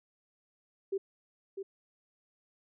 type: tone with echo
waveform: sine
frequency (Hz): 390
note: G4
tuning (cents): -9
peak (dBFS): -29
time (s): 0.92-0.98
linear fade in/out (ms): 10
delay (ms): 650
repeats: 1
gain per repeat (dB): -7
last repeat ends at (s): 1.63
effects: none